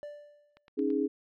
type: tone with exponential decay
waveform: triangle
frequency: 587.3 Hz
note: D5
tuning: in tune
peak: -35 dBFS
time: 0.03-0.68 s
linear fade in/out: 0 ms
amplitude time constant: 140 ms
type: click train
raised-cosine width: 0.3 ms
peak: -38 dBFS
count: 4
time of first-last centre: 0.57-0.903 s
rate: 9 Hz
type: chord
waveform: sine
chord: C# suspended second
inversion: none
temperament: equal with one note detuned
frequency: 275.1 / 311.1 / 415.3 Hz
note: C#4 / D#4 / G#4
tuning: -13 / 0 / 0 cents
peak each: -30 / -31 / -30 dBFS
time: 0.77-1.08 s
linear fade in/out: 20 ms
effects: none